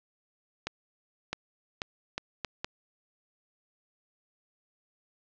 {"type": "accelerating click train", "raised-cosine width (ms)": 0.2, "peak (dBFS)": -14, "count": 6, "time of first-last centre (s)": [0.67, 2.645], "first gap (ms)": 660, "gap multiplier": 0.74, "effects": ["low-pass 5000 Hz 12 dB/octave"]}